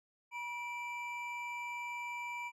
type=tone pair together; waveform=triangle; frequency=965.4 / 2339 Hz; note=B5 / D7; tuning=-40 / -8 cents; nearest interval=octave + minor third; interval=1532 cents; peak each=-40 / -40 dBFS; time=0.31-2.52 s; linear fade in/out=50 ms; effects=resampled to 32000 Hz